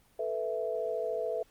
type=chord; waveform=sine; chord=A suspended second; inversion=none; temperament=equal; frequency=440 / 493.9 / 659.3 Hz; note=A4 / B4 / E5; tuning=0 / 0 / 0 cents; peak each=-35 / -35 / -34 dBFS; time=0.19-1.43 s; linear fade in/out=5 ms; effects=pink hiss -65 dBFS RMS until 1.5 s + Opus 24 kbps

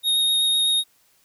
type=tone with vibrato; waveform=square; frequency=3729 Hz; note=A#7; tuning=in tune; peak=-18 dBFS; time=0.03-0.84 s; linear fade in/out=50 ms; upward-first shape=sine; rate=7.9 Hz; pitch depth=11 cents each way; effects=white hiss -61 dBFS RMS until 1.24 s

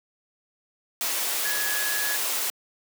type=tone in noise; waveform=sine; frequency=1684 Hz; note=G#6; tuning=24 cents sharp; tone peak=-29 dBFS; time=1.45-2.16 s; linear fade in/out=0 ms; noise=white; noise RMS=-27 dBFS; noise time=1.01-2.5 s; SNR=-5 dB; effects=high-pass 400 Hz 12 dB/octave

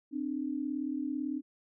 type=tone pair together; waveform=sine; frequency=261.6 / 299.6 Hz; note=C4 / D4; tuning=0 / +35 cents; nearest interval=major second; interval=235 cents; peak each=-35 / -34 dBFS; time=0.11-1.42 s; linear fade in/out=50 ms; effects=none

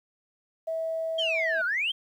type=tone; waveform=sine; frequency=650 Hz; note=E5; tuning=24 cents flat; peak=-27 dBFS; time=0.67-1.62 s; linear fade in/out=10 ms
type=exponential two-way sweep; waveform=sine; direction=down then up; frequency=3259 to 1391 to 3259 Hz; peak=-24 dBFS; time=1.18-1.92 s; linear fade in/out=10 ms; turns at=1.65 s
effects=tanh soft clip ceiling -19 dBFS + 10-bit

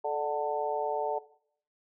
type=harmonic tone with a mistuned harmonic; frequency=148.4 Hz; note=D3; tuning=18 cents sharp; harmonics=3 / 4 / 5 / 6; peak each=-34 / -34 / -34 / -34 dBFS; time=0.04-1.19 s; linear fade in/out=10 ms; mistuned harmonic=3; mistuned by=-41 cents; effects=noise-tail reverb RT60 0.6 s tail -17 dB re dry

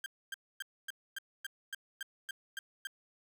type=tone bursts; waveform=30% pulse; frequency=1589 Hz; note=G6; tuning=23 cents sharp; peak=-35 dBFS; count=11; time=0.04-2.871 s; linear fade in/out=2 ms; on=21 ms; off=260 ms; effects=none

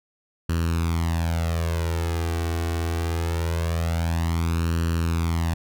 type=tone with flanger; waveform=sawtooth; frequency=83.2 Hz; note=E2; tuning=17 cents sharp; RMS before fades=-24 dBFS; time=0.49-5.54 s; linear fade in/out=5 ms; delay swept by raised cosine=0.69 to 2.69 ms; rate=0.23 Hz; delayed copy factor=+0.75; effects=none

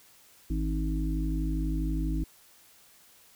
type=harmonic tone; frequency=52.3 Hz; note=G#1; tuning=13 cents sharp; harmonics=1 / 3 / 5 / 6; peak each=-28 / -35 / -36 / -35 dBFS; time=0.5-2.24 s; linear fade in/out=5 ms; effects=white hiss -58 dBFS RMS until 3.35 s

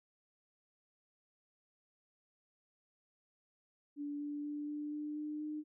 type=tone with pitch steps; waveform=sine; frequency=289.9 / 292.1 / 294.3 / 296.5 / 298.7 / 301 / 303.3 Hz; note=D4 / D4 / D4 / D4 / D4 / D4 / D#4; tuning=-22 / -9 / +4 / +17 / +29 / +43 / -44 cents; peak=-38 dBFS; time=3.96-5.64 s; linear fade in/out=50 ms; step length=240 ms; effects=none

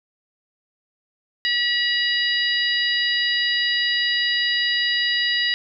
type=harmonic tone; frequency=965 Hz; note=B5; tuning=40 cents flat; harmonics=2 / 3 / 4 / 5; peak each=-22 / -24 / -25 / -26 dBFS; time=1.45-5.54 s; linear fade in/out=0 ms; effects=none

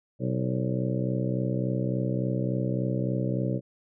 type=harmonic tone with a mistuned harmonic; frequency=63.5 Hz; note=B1; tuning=49 cents sharp; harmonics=2 / 3 / 4 / 5 / 6 / 7 / 8 / 9; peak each=-28 / -31 / -36 / -34 / -40 / -37 / -37 / -38 dBFS; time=0.19-3.61 s; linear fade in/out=50 ms; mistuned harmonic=8; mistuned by=+67 cents; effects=none

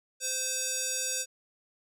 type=tone with band-pass filter; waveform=square; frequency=519 Hz; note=C5; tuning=14 cents flat; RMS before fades=-32 dBFS; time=0.2-1.26 s; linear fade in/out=50 ms; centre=7200 Hz; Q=2.4; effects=none

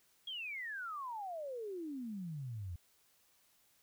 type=exponential sweep; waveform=sine; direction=down; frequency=3322 to 82.41 Hz; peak=-40 dBFS; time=0.27-2.76 s; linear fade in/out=5 ms; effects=white hiss -71 dBFS RMS until 3.82 s

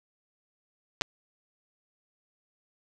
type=clicks; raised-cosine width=0.2 ms; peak=-9 dBFS; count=2; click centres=1.012 / 1.019 s; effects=none

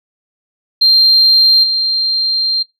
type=tone with level steps; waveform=sine; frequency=4175 Hz; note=C8; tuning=5 cents flat; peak=-5 / -12 dBFS; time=0.81-2.63 s; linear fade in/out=10 ms; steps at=1.63 s; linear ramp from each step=10 ms; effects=noise-tail reverb RT60 0.2 s tail -20 dB re dry + tanh soft clip ceiling -1 dBFS

